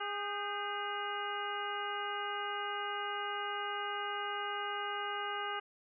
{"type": "harmonic tone with a mistuned harmonic", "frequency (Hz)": 410, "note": "G#4", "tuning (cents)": -22, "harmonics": [1, 2, 3, 4, 5, 6, 7], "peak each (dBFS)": [-44, -41, -40, -42, -47, -53, -44], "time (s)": [0, 5.6], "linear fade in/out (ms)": 10, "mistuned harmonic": 4, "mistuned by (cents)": -81, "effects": []}